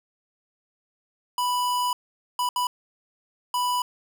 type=tone bursts at uneven times; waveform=square; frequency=987.8 Hz; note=B5; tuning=in tune; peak=-23 dBFS; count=4; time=1.38-1.93 / 2.39-2.49 / 2.56-2.67 / 3.54-3.82 s; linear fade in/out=2 ms; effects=none